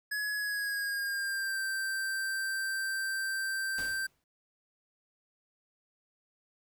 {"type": "tone with pitch glide", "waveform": "square", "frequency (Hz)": [1687, 1565], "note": ["G#6", "G6"], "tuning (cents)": [27, -3], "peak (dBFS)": -32, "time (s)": [0.11, 4.07], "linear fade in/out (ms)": 10, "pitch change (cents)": -130, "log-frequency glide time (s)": [0.34, 1.61]}
{"type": "noise with exponential decay", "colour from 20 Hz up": "pink", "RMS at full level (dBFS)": -42, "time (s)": [3.78, 4.24], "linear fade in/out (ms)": 1, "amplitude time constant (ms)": 100}
{"effects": []}